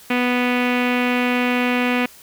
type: tone with low-pass filter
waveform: sawtooth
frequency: 246.9 Hz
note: B3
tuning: in tune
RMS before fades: -19 dBFS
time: 0.1-2.06 s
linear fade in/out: 5 ms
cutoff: 2500 Hz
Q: 3.7
effects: white hiss -45 dBFS RMS until 2.22 s